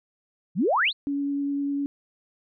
sine exponential sweep, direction up, 146.83 to 4435 Hz, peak -19 dBFS, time 0.55-0.93 s, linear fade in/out 50 ms
sine tone with vibrato, 282.3 Hz, C#4, 32 cents sharp, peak -24 dBFS, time 1.07-1.86 s, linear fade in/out 0 ms, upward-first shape triangle, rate 9.9 Hz, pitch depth 9 cents each way
effects none

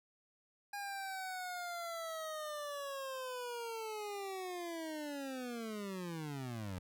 25% pulse linear sweep, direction down, 815 to 87.31 Hz, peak -37 dBFS, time 0.73-6.79 s, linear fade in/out 5 ms, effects none

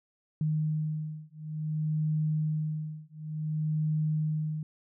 sine beating tone pair, 154.2 / 154.76 Hz, D#3 / D#3, -15 / -9 cents, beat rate 0.56 Hz, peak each -31 dBFS, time 0.41-4.63 s, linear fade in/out 2 ms, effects none

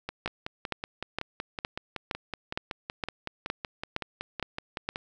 two click trains, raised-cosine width 0.3 ms, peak -13 / -17 dBFS, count 11 / 27, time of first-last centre 0.26-4.89 / 0.09-4.959 s, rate 2.16 / 5.34 Hz, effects none

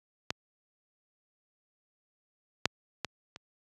clicks, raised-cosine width 0.2 ms, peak -12 / -6 / -14 / -25 dBFS, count 4, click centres 0.305 / 2.656 / 3.047 / 3.361 s, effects high-pass 80 Hz 12 dB/octave + resampled to 24000 Hz

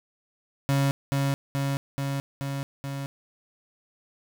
35% pulse tone with echo, 138.59 Hz, C#3, in tune, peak -19 dBFS, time 0.69-0.91 s, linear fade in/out 0 ms, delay 430 ms, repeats 5, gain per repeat -2 dB, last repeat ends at 3.06 s, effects none

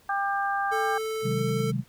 harmonic tone, 397.8 Hz, G4, 25 cents sharp, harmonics 2 / 3 / 4, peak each -27 / -30 / -30 dBFS, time 0.09-0.98 s, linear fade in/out 5 ms
square tone with pitch glide, 440 to 445.1 Hz, A4 to A4, 0 to +20 cents, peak -29 dBFS, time 0.71-1.72 s, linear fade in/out 20 ms, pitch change +20 cents, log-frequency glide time 1.25-1.41 s
sine chord, Ab dominant seventh, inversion first, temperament just, 129.78 / 155.74 / 186.89 / 207.7 Hz, C3 / Eb3 / Gb3 / Ab3, -14 / +2 / +18 / 0 cents, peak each -28 / -32 / -32 / -32 dBFS, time 1.22-1.84 s, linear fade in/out 50 ms
effects pink hiss -59 dBFS RMS until 1.88 s

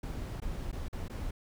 brown noise with dropouts, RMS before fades -37 dBFS, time 0.03-1.31 s, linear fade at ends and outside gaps 5 ms, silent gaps 0.402-0.418 / 0.716-0.727 / 0.884-0.928 / 1.082-1.097 s, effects none

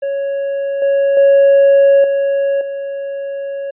triangle tone with level steps, 555 Hz, C#5, 2 cents sharp, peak -14 / -8 / -3 / -10 / -18 dBFS, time 0.02-3.71 s, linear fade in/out 10 ms, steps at 0.82 / 1.17 / 2.04 / 2.61 s, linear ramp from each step 2 ms, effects tanh soft clip ceiling 0 dBFS + resampled to 8000 Hz

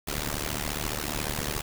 pink noise with amplitude modulation, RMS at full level -27 dBFS, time 0.07-1.62 s, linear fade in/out 10 ms, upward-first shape sine, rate 74.4 Hz, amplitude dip 100%, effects none

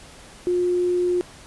sine tone with quantisation, 356.5 Hz, F4, 36 cents sharp, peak -18 dBFS, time 0.47-1.21 s, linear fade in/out 0 ms, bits 8, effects pink hiss -45 dBFS RMS until 1.46 s + resampled to 24000 Hz

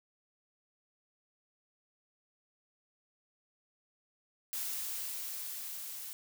blue noise with level ramp, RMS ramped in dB -37 to -44 dBFS, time 4.53-6.13 s, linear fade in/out 0 ms, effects none

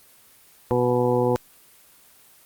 harmonic tone, 123 Hz, B2, 7 cents flat, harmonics 1 / 2 / 3 / 4 / 6 / 7 / 8, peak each -26 / -26 / -24 / -21 / -32 / -28 / -32 dBFS, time 0.71-1.36 s, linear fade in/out 0 ms, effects white hiss -53 dBFS RMS until 2.45 s + Opus 24 kbps

